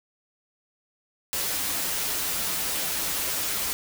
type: noise with comb filter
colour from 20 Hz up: white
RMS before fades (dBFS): -28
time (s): 1.33-3.73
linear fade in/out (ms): 0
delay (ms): 8.4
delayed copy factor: -0.5
effects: none